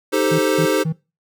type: chord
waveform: square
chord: A half-diminished seventh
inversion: second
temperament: equal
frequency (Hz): 311.1 / 392 / 440 / 523.3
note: Eb4 / G4 / A4 / C5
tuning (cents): 0 / 0 / 0 / 0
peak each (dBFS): -22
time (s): 0.12-0.84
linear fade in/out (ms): 20
type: tone bursts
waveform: triangle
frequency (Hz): 160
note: D#3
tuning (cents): +49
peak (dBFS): -16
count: 3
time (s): 0.31-0.927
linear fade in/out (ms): 10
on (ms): 79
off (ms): 190
effects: noise-tail reverb RT60 0.3 s tail -23 dB re dry

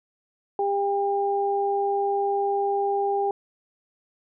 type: tone pair together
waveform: sine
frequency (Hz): 400 / 800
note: G4 / G5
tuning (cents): +35 / +35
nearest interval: octave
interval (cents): 1200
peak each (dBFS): -24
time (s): 0.59-3.31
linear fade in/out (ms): 2
effects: none

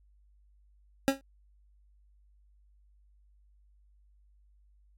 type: tone with exponential decay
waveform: 25% pulse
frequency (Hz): 271.9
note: C#4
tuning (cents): -33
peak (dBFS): -15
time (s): 1.08-1.21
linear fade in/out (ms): 0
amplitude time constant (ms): 27
effects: added 50 Hz sine -60 dBFS peak until 4.97 s + AAC 64 kbps

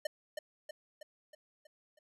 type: tone with echo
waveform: square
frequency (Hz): 606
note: D#5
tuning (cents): -46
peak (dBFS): -32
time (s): 0.05-0.07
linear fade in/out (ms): 5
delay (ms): 320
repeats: 6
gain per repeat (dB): -5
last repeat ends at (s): 1.99
effects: low-pass 12000 Hz 12 dB/octave

